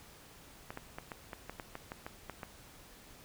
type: clicks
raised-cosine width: 0.5 ms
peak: -26 dBFS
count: 12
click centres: 0.705 / 0.774 / 0.985 / 1.118 / 1.332 / 1.496 / 1.598 / 1.754 / 1.919 / 2.065 / 2.297 / 2.432 s
effects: pink hiss -56 dBFS RMS until 3.24 s